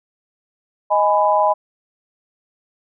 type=chord; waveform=sine; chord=G# minor; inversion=second; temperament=just; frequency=623 / 830.6 / 996.7 Hz; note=D#5 / G#5 / B5; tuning=+2 / 0 / +16 cents; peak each=-17 dBFS; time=0.9-1.54 s; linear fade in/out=20 ms; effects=none